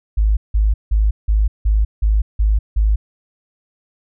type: tone bursts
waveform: sine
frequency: 52.6 Hz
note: G#1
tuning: 23 cents sharp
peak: -11 dBFS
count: 8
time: 0.17-2.96 s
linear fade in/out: 10 ms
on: 200 ms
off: 170 ms
effects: none